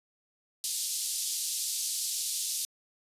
white band-pass noise, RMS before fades -33 dBFS, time 0.64-2.65 s, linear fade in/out 0 ms, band 3800 to 11000 Hz, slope 24 dB/octave, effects resampled to 32000 Hz

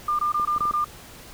sine tone bursts, 1200 Hz, D6, 37 cents sharp, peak -20 dBFS, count 6, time 0.08-0.845 s, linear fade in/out 5 ms, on 110 ms, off 21 ms
clicks, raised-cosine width 2 ms, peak -24 dBFS, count 5, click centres 0.398 / 0.563 / 0.608 / 0.654 / 0.711 s
effects pink hiss -44 dBFS RMS until 1.33 s

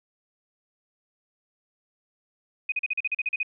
sine tone bursts, 2500 Hz, D#7, 8 cents sharp, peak -23 dBFS, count 11, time 2.69-3.431 s, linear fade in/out 5 ms, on 31 ms, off 40 ms, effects none

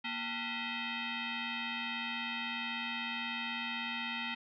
sine tone with frequency modulation, 331.6 Hz, E4, 10 cents sharp, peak -35 dBFS, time 0.04-4.35 s, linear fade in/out 10 ms, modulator 567 Hz, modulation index 5.6, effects none

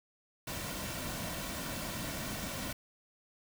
pink noise with comb filter, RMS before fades -39 dBFS, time 0.47-2.73 s, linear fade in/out 5 ms, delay 2.4 ms, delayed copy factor -0.5, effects none

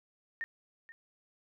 sine tone with echo, 1831 Hz, A#6, 32 cents flat, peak -34 dBFS, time 0.41-0.44 s, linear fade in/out 0 ms, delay 480 ms, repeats 1, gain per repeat -15 dB, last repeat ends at 0.92 s, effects none

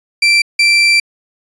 30% pulse tone bursts at uneven times, 2349 Hz, D7, in tune, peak -5 dBFS, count 2, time 0.22-0.42 / 0.59-1 s, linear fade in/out 5 ms, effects resampled to 22050 Hz

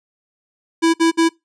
square tone bursts, 329.6 Hz, E4, in tune, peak -12 dBFS, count 3, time 0.82-1.292 s, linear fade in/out 20 ms, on 120 ms, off 56 ms, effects noise-tail reverb RT60 0.2 s tail -24 dB re dry + resampled to 22050 Hz

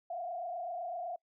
sine tone with frequency modulation, 698.5 Hz, F5, in tune, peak -36 dBFS, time 0.1-1.16 s, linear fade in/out 5 ms, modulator 27.9 Hz, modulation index 1.3, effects noise-tail reverb RT60 0.1 s tail -26 dB re dry

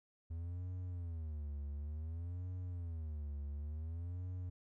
triangle tone with vibrato, 80.7 Hz, E2, 36 cents flat, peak -38 dBFS, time 0.3-4.5 s, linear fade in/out 10 ms, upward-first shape sine, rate 0.56 Hz, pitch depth 210 cents each way, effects none

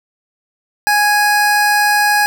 square tone pair together, 830.6 / 1658.8 Hz, G#5 / G#6, 0 / -3 cents, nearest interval octave, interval 1197 cents, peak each -14 dBFS, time 0.87-2.26 s, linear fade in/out 0 ms, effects none

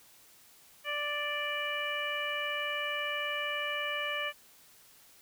harmonic tone, 587.3 Hz, D5, in tune, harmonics 1 / 2 / 3 / 4 / 5, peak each -39 / -39 / -37 / -37 / -38 dBFS, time 0.84-4.33 s, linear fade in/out 50 ms, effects white hiss -59 dBFS RMS until 5.21 s

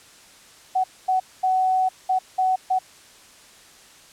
sine tone bursts at uneven times, 749 Hz, F#5, 21 cents sharp, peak -17 dBFS, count 6, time 0.75-0.84 / 1.08-1.2 / 1.43-1.89 / 2.09-2.19 / 2.38-2.56 / 2.7-2.79 s, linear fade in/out 10 ms, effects white hiss -49 dBFS RMS until 4.12 s + low-pass 9000 Hz 12 dB/octave

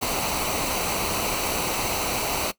pink noise with comb filter, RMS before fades -26 dBFS, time 0.01-2.52 s, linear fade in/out 20 ms, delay 0.58 ms, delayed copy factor -0.6, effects noise-tail reverb RT60 0.1 s tail -18 dB re dry

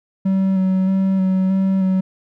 triangle tone with vibrato, 189.9 Hz, F#3, 45 cents sharp, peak -12 dBFS, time 0.25-2.01 s, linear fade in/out 10 ms, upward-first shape square, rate 1.6 Hz, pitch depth 16 cents each way, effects none

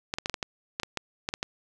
clicks, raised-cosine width 0.2 ms, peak -12 dBFS, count 12, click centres 0.139 / 0.185 / 0.259 / 0.297 / 0.342 / 0.428 / 0.799 / 0.833 / 0.973 / 1.289 / 1.339 / 1.429 s, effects none

